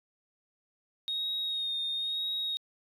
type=tone with vibrato; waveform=sine; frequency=3729 Hz; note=A#7; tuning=in tune; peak=-29 dBFS; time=1.08-2.57 s; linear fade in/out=0 ms; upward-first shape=sine; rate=1 Hz; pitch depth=28 cents each way; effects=tanh soft clip ceiling -26 dBFS